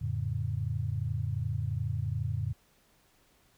sine chord, F augmented, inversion none, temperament equal with one note detuned, 87.31 / 110 / 141.67 Hz, F2 / A2 / C#3, 0 / 0 / +38 cents, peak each -35 / -32 / -35 dBFS, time 0.01-2.53 s, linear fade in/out 10 ms, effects pink hiss -66 dBFS RMS until 3.57 s

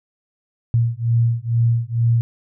sine beating tone pair, 115.7 / 117.9 Hz, A#2 / A#2, -13 / +20 cents, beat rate 2.2 Hz, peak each -18 dBFS, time 0.74-2.21 s, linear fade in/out 0 ms, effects none

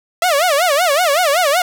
sawtooth tone with vibrato, 640 Hz, D#5, 49 cents sharp, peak -8 dBFS, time 0.22-1.62 s, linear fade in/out 2 ms, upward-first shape sine, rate 5.3 Hz, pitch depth 250 cents each way, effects none

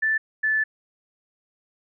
sine tone pair in turn, 1760 / 1744.8 Hz, A6 / A6, 0 / -15 cents, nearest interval unison, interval 15 cents, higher first, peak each -19 dBFS, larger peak neither, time 0.02-0.18 / 0.43-0.64 s, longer second, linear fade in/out 10 ms, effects none

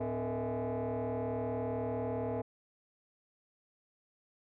sine tone with frequency modulation, 110.4 Hz, A2, 6 cents sharp, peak -30 dBFS, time 0-2.42 s, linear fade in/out 10 ms, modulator 183 Hz, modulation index 3.6, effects tanh soft clip ceiling -31 dBFS

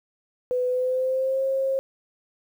sine tone with pitch glide, 500 to 535.9 Hz, B4 to C5, +21 to +41 cents, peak -21 dBFS, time 0.51-1.79 s, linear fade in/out 0 ms, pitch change +120 cents, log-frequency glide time 0.67-1.43 s, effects 9-bit

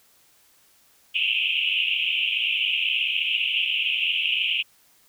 pink band-pass noise, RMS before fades -24 dBFS, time 1.14-4.63 s, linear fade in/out 20 ms, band 2500 to 3100 Hz, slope 96 dB/octave, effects white hiss -59 dBFS RMS until 5.08 s

